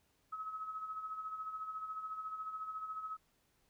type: tone with tremolo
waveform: sine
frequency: 1283 Hz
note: E6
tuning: 47 cents flat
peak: -38 dBFS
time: 0.32-3.17 s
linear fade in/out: 10 ms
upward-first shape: sine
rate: 14 Hz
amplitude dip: 55%
effects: pink hiss -75 dBFS RMS until 3.69 s